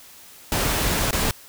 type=noise with dropouts; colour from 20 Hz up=pink; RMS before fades=-22 dBFS; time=0.52-1.31 s; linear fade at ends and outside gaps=1 ms; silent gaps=1.109-1.129 s; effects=white hiss -46 dBFS RMS until 1.48 s